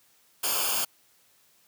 white noise with comb filter, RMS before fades -27 dBFS, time 0.43-0.85 s, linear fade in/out 10 ms, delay 0.51 ms, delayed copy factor -0.8, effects white hiss -63 dBFS RMS until 1.67 s + high-pass 80 Hz 12 dB/octave

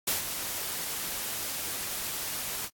white noise with ADSR envelope, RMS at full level -26 dBFS, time 0.07-2.7 s, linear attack 8 ms, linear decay 140 ms, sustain -8 dB, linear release 58 ms, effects AAC 64 kbps

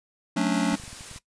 square chord, D major seventh, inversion first, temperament just, 183.54 / 220.2 / 275.3 / 293.7 Hz, F#3 / A3 / C#4 / D4, -14 / +2 / -12 / 0 cents, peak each -28 dBFS, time 0.36-0.76 s, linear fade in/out 10 ms
white noise, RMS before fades -41 dBFS, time 0.53-1.19 s, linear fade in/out 10 ms
clicks, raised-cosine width 5 ms, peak -32 dBFS, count 8, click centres 0.73 / 0.799 / 0.837 / 0.879 / 0.93 / 1.009 / 1.113 / 1.161 s
effects noise-tail reverb RT60 0.1 s tail -17 dB re dry + resampled to 22050 Hz

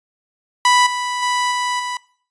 sawtooth tone with level steps, 987.8 Hz, B5, in tune, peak -7 / -17 / -13 / -15 / -19 dBFS, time 0.65-1.97 s, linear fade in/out 2 ms, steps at 0.86 / 1.22 / 1.51 / 1.79 s, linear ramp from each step 10 ms, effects noise-tail reverb RT60 0.5 s tail -21 dB re dry + resampled to 22050 Hz

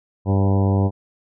harmonic tone with a mistuned harmonic, 98 Hz, G2, in tune, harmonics 1 / 2 / 3 / 4 / 5 / 6 / 7 / 8 / 9 / 10, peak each -16 / -22 / -26 / -28 / -30 / -32 / -33 / -34 / -35 / -36 dBFS, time 0.25-0.91 s, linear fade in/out 50 ms, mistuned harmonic 6, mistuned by -22 cents, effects none

